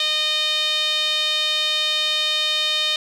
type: tone with band-pass filter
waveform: sawtooth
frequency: 613 Hz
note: D#5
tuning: 26 cents flat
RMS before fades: -21 dBFS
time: 0-2.96 s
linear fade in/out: 2 ms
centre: 3500 Hz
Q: 6.1
effects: 9-bit